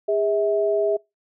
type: tone pair together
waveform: sine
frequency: 407.5 / 646.9 Hz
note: G#4 / E5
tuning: -33 / -33 cents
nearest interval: minor sixth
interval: 800 cents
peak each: -21 dBFS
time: 0.08-0.97 s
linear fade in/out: 10 ms
effects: noise-tail reverb RT60 0.2 s tail -24 dB re dry